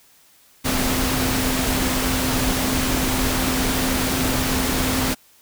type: tone in noise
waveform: sine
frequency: 258.3 Hz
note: C4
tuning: 22 cents flat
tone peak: -24 dBFS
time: 0.64-5.15 s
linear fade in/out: 20 ms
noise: pink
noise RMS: -22 dBFS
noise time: 0.64-5.15 s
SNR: -5 dB
effects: white hiss -54 dBFS RMS until 5.41 s